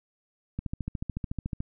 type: click train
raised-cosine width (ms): 5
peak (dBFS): -19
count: 15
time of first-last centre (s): 0.59-1.604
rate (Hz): 13.8
effects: none